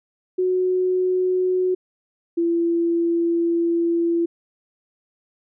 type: tone pair in turn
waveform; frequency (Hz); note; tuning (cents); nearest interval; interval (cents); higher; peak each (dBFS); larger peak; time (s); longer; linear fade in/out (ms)
sine; 367.8 / 338.3; F#4 / E4; -10 / +45; minor second; 145; first; -17; neither; 0.38-1.75 / 2.37-4.26; second; 10
effects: none